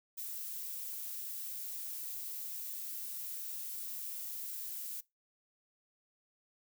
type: noise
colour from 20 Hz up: violet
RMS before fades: -42 dBFS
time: 0.17-5.01 s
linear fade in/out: 10 ms
effects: noise-tail reverb RT60 0.2 s tail -21 dB re dry